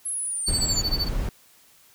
sine linear sweep, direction down, 11020 to 6830 Hz, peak -26 dBFS, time 0.05-0.82 s, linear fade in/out 10 ms
triangle tone with tremolo, 4509 Hz, C#8, 29 cents sharp, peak -20 dBFS, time 0.46-1.09 s, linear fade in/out 20 ms, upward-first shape sine, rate 13 Hz, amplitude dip 95%
brown noise, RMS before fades -27 dBFS, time 0.48-1.29 s, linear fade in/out 2 ms
effects white hiss -56 dBFS RMS until 1.94 s

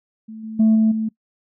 sine tone with level steps, 220 Hz, A3, in tune, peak -32 / -28 / -9 / -11 / -19 dBFS, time 0.28-1.09 s, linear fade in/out 10 ms, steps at 0.43 / 0.59 / 0.75 / 0.91 s, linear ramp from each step 10 ms, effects noise-tail reverb RT60 0.1 s tail -22 dB re dry + tanh soft clip ceiling -9 dBFS

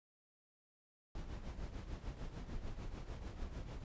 brown noise with tremolo, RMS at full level -42 dBFS, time 1.15-3.84 s, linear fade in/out 2 ms, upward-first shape triangle, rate 6.7 Hz, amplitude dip 70%, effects resampled to 16000 Hz

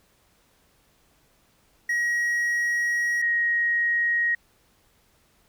triangle / sine tone pair in turn, 1900 / 1884.7 Hz, A#6 / A#6, +33 / +19 cents, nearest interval unison, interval 14 cents, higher first, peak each -20 / -20 dBFS, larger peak neither, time 1.89-3.22 / 3.22-4.35 s, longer first, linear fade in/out 5 ms, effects pink hiss -63 dBFS RMS until 5.48 s

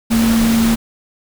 sine tone in noise, 227.5 Hz, A#3, 42 cents flat, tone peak -11 dBFS, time 0.1-0.76 s, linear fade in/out 20 ms, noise pink, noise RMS -21 dBFS, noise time 0.1-0.76 s, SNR +7 dB, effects none

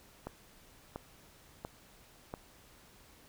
click train, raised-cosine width 1 ms, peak -25 dBFS, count 4, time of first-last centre 0.27-2.339 s, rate 1.45 Hz, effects pink hiss -60 dBFS RMS until 3.28 s

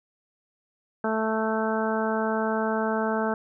harmonic tone, 220.1 Hz, A3, 1 cent sharp, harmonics 1 / 2 / 3 / 4 / 5 / 6 / 7, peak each -28 / -29 / -30 / -31 / -37 / -34 / -34 dBFS, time 1.04-3.34 s, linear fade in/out 2 ms, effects none

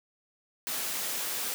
white high-pass noise, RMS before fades -33 dBFS, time 0.67-1.54 s, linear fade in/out 0 ms, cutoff 210 Hz, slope 12 dB/octave, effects none

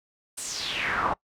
brown noise with band-pass filter sweep, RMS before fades -29 dBFS, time 0.37-1.14 s, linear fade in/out 10 ms, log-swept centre 9400 to 870 Hz, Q 3.9, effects noise-tail reverb RT60 0.1 s tail -23 dB re dry

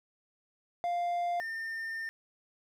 triangle tone pair in turn, 698.5 / 1808.5 Hz, F5 / A6, 0 / +47 cents, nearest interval octave + major third, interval 1647 cents, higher second, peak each -27 / -33 dBFS, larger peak first, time 0.84-1.4 / 1.4-2.09 s, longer second, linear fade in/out 0 ms, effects none

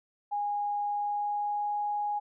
sine tone with pitch glide, 822 to 828.2 Hz, G#5 to G#5, -18 to -5 cents, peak -28 dBFS, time 0.31-2.2 s, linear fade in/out 20 ms, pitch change +13 cents, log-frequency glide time 0.81-1.76 s, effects none

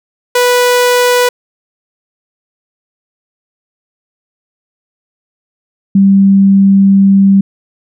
sawtooth / sine tone pair in turn, 492 / 195.87 Hz, B4 / G3, -7 / -1 cents, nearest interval octave + major third, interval 1594 cents, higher first, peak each -3 dBFS, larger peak neither, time 0.35-1.29 / 5.95-7.41 s, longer second, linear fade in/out 5 ms, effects none

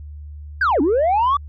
sine linear two-way sweep, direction down then up, 1648 to 261.6 to 1174 Hz, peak -12 dBFS, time 0.61-1.37 s, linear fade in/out 5 ms, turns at 0.81 s, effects tanh soft clip ceiling -12 dBFS + added 74 Hz sine -32 dBFS peak until 1.48 s

